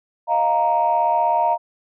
sine chord, Eb suspended second, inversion none, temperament equal, 622.3 / 698.5 / 932.3 Hz, Eb5 / F5 / Bb5, 0 / 0 / 0 cents, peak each -23 / -19 / -17 dBFS, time 0.27-1.58 s, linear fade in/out 50 ms, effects tanh soft clip ceiling -8 dBFS

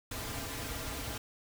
pink noise with comb filter, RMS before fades -39 dBFS, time 0.11-1.18 s, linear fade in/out 5 ms, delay 5.4 ms, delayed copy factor -0.7, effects none

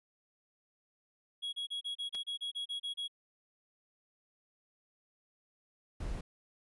triangle tone bursts, 3322 Hz, G#7, in tune, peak -34 dBFS, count 12, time 1.42-3.081 s, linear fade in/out 20 ms, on 110 ms, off 31 ms
clicks, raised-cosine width 0.2 ms, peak -32 dBFS, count 2, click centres 2.147 / 2.152 s
brown noise, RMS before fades -38 dBFS, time 6-6.21 s, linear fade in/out 5 ms
effects resampled to 24000 Hz

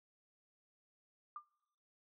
sine tone with exponential decay, 1194 Hz, D6, 28 cents sharp, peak -40 dBFS, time 1.36-1.47 s, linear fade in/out 2 ms, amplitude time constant 22 ms, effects noise-tail reverb RT60 1.0 s tail -25 dB re dry

